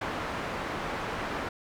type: low-pass noise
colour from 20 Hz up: white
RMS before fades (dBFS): -34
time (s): 0.01-1.49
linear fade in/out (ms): 5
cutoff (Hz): 1400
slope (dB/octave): 12
effects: none